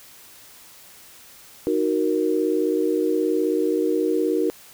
sine chord, D# minor, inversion none, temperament equal, 311.1 / 370 / 466.2 Hz, D#4 / F#4 / A#4, 0 / 0 / 0 cents, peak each -23 dBFS, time 1.67-4.5 s, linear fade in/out 0 ms, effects white hiss -47 dBFS RMS until 4.73 s

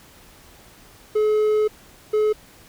triangle tone bursts at uneven times, 427.2 Hz, G#4, 49 cents sharp, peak -14 dBFS, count 2, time 1.15-1.68 / 2.13-2.33 s, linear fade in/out 10 ms, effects pink hiss -49 dBFS RMS until 2.68 s

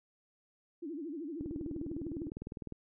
sine tone with vibrato, 310 Hz, D#4, 6 cents flat, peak -38 dBFS, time 0.82-2.3 s, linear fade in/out 10 ms, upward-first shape sine, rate 13 Hz, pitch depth 200 cents each way
click train, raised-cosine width 3 ms, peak -29 dBFS, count 27, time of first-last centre 1.41-2.723 s, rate 19.8 Hz
effects none

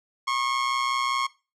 sawtooth tone with amplitude modulation, 1086 Hz, C#6, 36 cents flat, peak -17 dBFS, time 0.27-1.27 s, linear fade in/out 10 ms, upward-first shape sine, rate 125 Hz, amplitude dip 60%, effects noise-tail reverb RT60 0.3 s tail -19 dB re dry + low-pass 6000 Hz 12 dB/octave

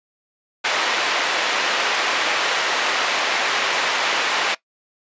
white band-pass noise, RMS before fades -21 dBFS, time 0.64-4.55 s, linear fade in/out 10 ms, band 500 to 2800 Hz, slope 12 dB/octave, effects noise-tail reverb RT60 0.1 s tail -19 dB re dry + resampled to 16000 Hz

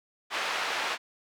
pink band-pass noise, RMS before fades -31 dBFS, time 0.3-0.98 s, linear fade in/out 50 ms, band 850 to 3600 Hz, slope 12 dB/octave, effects none

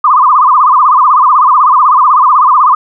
sine tone with vibrato, 1108.7 Hz, C#6, in tune, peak -3 dBFS, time 0.04-2.75 s, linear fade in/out 5 ms, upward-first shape sine, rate 16 Hz, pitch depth 200 cents each way, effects none

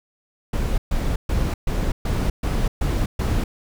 brown noise bursts, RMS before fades -21 dBFS, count 8, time 0.53-3.44 s, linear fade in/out 5 ms, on 250 ms, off 130 ms, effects none

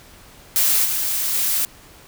blue noise with level steps, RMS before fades -17 / -22 / -20 dBFS, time 0.56-1.65 s, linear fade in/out 0 ms, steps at 0.84 / 1.33 s, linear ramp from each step 20 ms, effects pink hiss -46 dBFS RMS until 2.07 s

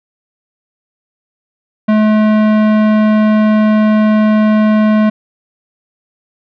sine tone with tanh clipping, 214.6 Hz, A3, 43 cents flat, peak -9 dBFS, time 1.88-5.1 s, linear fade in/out 10 ms, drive 18 dB, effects none

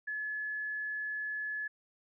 sine tone, 1710 Hz, A6, 50 cents flat, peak -34 dBFS, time 0.07-1.68 s, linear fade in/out 10 ms, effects none

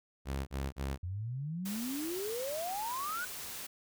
sawtooth tone bursts, 68 Hz, C#2, 33 cents flat, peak -30 dBFS, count 3, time 0.25-0.98 s, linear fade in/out 50 ms, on 220 ms, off 35 ms
sine exponential sweep, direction up, 85 to 1509 Hz, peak -35 dBFS, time 1.03-3.25 s, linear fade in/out 5 ms
white noise, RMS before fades -43 dBFS, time 1.65-3.67 s, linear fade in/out 10 ms
effects none

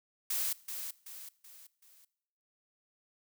blue noise with echo, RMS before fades -33 dBFS, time 0.3-0.53 s, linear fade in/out 5 ms, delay 380 ms, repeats 4, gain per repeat -7 dB, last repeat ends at 2.05 s, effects noise-tail reverb RT60 0.8 s tail -21 dB re dry

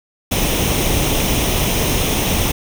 pink noise with comb filter, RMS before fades -17 dBFS, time 0.31-2.52 s, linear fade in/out 10 ms, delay 0.33 ms, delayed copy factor +0.55, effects none

